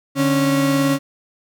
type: tone pair together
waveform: 35% pulse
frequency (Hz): 146.83 / 275.1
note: D3 / C#4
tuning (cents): 0 / -13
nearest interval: major seventh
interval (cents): 1087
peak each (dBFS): -20 / -14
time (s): 0.15-0.99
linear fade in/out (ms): 50
effects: none